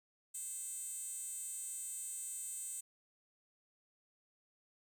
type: tone with high-pass filter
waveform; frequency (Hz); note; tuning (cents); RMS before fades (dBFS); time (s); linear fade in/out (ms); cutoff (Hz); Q
10% pulse; 523.3; C5; 0; -44; 0.34-2.81; 10; 8500; 5.4
effects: none